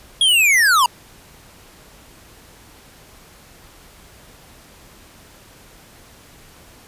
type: linear sweep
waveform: square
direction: down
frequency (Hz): 3329 to 922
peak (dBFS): -12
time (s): 0.21-0.86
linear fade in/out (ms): 2
effects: pink hiss -46 dBFS RMS until 6.87 s + resampled to 32000 Hz